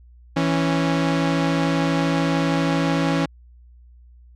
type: tone pair together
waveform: sawtooth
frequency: 164.5 / 276 Hz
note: E3 / C#4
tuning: -3 / -7 cents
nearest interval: major sixth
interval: 896 cents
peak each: -17 dBFS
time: 0.36-3.26 s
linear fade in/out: 10 ms
effects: added 60 Hz sine -45 dBFS peak until 4.35 s + low-pass 5000 Hz 12 dB/octave